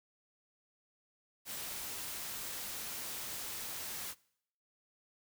white noise, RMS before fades -42 dBFS, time 1.45-4.15 s, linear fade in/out 50 ms, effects noise-tail reverb RT60 0.7 s tail -23 dB re dry

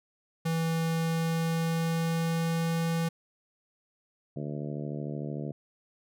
square tone with pitch glide, 163.9 to 165.61 Hz, E3 to E3, -10 to +8 cents, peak -27 dBFS, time 0.45-3.09 s, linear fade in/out 10 ms, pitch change +18 cents, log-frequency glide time 0.84-2.88 s
harmonic tone, 73.3 Hz, D2, 3 cents flat, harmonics 2 / 3 / 4 / 5 / 6 / 7 / 8 / 9, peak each -35 / -39 / -41 / -43 / -45 / -46 / -47 / -48 dBFS, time 4.36-5.52 s, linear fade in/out 5 ms
effects none

